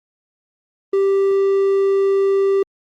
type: tone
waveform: triangle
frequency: 392 Hz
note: G4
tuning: in tune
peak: -11 dBFS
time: 0.93-2.63 s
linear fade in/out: 5 ms
effects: Opus 24 kbps